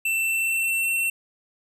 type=tone with pitch glide; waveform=square; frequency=2676 to 2707 Hz; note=E7 to E7; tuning=+25 to +45 cents; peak=-22 dBFS; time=0.05-1.1 s; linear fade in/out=5 ms; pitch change=+20 cents; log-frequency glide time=0.24-0.92 s; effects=none